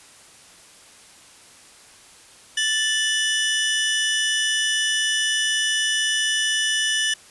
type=tone pair together; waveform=sawtooth; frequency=1755.6 / 2958 Hz; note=A6 / F#7; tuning=-4 / -1 cents; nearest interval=major sixth; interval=903 cents; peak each=-19 dBFS; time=2.57-7.14 s; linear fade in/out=5 ms; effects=white hiss -48 dBFS RMS until 7.3 s + resampled to 24000 Hz